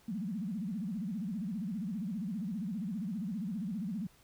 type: tone with vibrato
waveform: sine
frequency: 200.5 Hz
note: G3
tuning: 39 cents sharp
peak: -34 dBFS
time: 0.08-4.07 s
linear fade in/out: 5 ms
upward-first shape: sine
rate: 15 Hz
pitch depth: 270 cents each way
effects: pink hiss -64 dBFS RMS until 4.23 s